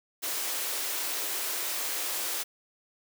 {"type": "high-pass noise", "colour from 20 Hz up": "white", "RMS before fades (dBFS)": -32, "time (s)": [0.22, 2.44], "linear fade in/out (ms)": 20, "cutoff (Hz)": 290, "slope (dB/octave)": 48, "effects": []}